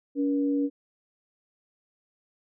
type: tone pair together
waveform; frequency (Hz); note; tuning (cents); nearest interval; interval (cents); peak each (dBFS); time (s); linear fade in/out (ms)
sine; 283.2 / 478.2; C#4 / A#4; +37 / +44; major sixth; 907; -23 / -32; 0.15-0.7; 50
effects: none